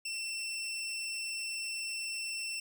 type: tone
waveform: 20% pulse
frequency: 2692 Hz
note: E7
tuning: 36 cents sharp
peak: -31 dBFS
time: 0.05-2.6 s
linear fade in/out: 5 ms
effects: none